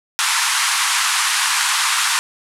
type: band-pass noise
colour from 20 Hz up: pink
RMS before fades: -18 dBFS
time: 0.19-2.19 s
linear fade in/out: 0 ms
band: 930 to 11000 Hz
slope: 48 dB/octave
effects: none